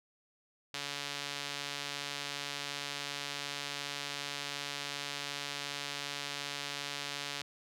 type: tone with band-pass filter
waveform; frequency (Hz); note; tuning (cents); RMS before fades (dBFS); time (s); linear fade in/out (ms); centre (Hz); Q
sawtooth; 142.7; D3; -49; -40; 0.74-7.42; 2; 3900; 1.1
effects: none